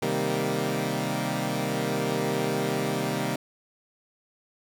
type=chord; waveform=15% pulse; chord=C minor seventh; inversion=none; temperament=equal; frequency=130.81 / 155.56 / 196 / 233.1 Hz; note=C3 / Eb3 / G3 / Bb3; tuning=0 / 0 / 0 / 0 cents; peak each=-25 dBFS; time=0.02-3.36 s; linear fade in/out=5 ms; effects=none